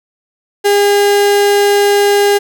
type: tone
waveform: 35% pulse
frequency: 406 Hz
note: G#4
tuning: 39 cents flat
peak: -6 dBFS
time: 0.64-2.39 s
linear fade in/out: 20 ms
effects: none